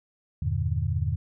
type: chord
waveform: sine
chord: E half-diminished seventh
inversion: none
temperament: just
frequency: 82.41 / 98.89 / 118.67 / 148.33 Hz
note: E2 / G2 / Bb2 / D3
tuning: 0 / +16 / +31 / +18 cents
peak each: -28 / -29 / -30 / -31 dBFS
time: 0.42-1.16 s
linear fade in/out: 5 ms
effects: none